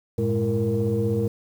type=tone cluster; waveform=sine; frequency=96.4 / 112.3 / 208.2 / 334.5 / 463.8 Hz; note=G2 / A2 / G#3 / E4 / A#4; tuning=-28 / +36 / +5 / +25 / -9 cents; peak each=-30 / -24 / -26 / -30 / -24 dBFS; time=0.18-1.28 s; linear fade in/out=5 ms; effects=tanh soft clip ceiling -13 dBFS + 8-bit